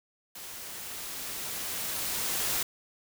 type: noise with level ramp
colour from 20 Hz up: white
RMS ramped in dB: -43 to -29 dBFS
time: 0.35-2.63 s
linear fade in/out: 5 ms
effects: none